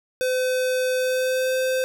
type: tone with pitch glide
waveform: square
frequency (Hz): 510 to 517.1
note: C5 to C5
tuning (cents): -44 to -20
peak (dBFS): -21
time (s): 0.21-1.84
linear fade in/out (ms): 0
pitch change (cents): +24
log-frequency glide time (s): 0.98-1.56
effects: none